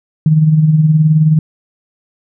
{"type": "tone with tremolo", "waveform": "sine", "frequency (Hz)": 155.56, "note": "D#3", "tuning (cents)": 0, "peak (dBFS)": -4, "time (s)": [0.26, 1.39], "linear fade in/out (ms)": 2, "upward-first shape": "sine", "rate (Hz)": 19, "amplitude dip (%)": 50, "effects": []}